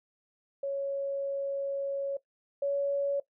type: tone pair in turn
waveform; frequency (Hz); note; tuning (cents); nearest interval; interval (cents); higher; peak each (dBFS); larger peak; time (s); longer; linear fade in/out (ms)
sine; 554.4 / 561.8; C#5 / C#5; 0 / +23; unison; 23; second; -29 / -26; second; 0.63-2.17 / 2.62-3.2; first; 5
effects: noise-tail reverb RT60 0.1 s tail -17 dB re dry